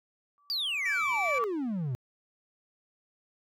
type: tone with exponential growth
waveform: sine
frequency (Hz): 1155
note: D6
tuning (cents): -29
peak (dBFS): -25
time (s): 0.38-1.44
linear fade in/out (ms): 0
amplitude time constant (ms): 230
type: exponential sweep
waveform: triangle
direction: down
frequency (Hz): 4844 to 117.9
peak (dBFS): -27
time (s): 0.5-1.95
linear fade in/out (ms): 0
type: tone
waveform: triangle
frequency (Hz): 2319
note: D7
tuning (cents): -22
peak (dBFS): -26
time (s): 0.85-1.39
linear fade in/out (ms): 10
effects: tanh soft clip ceiling -19 dBFS